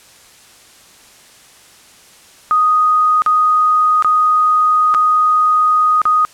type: tone with dropouts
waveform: sine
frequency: 1244.5 Hz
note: D#6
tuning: in tune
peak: -9 dBFS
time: 2.51-6.25 s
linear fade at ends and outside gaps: 0 ms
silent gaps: 3.22-3.262 / 4.024-4.046 / 4.941-4.947 / 6.017-6.054 s
effects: white hiss -44 dBFS RMS until 6.33 s + low-pass 10000 Hz 12 dB/octave